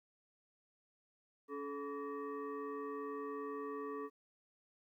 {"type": "tone with frequency modulation", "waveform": "sine", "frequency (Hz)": 431.3, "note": "A4", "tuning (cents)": -35, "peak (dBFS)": -40, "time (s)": [1.48, 4.1], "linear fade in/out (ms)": 50, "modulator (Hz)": 713, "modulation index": 1.1, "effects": ["13-bit"]}